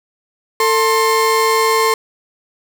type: tone pair together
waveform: 35% pulse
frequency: 446.7 / 1059.7 Hz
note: A4 / C6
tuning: +26 / +22 cents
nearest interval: octave + minor third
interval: 1496 cents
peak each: -13 dBFS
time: 0.6-1.94 s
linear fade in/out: 2 ms
effects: none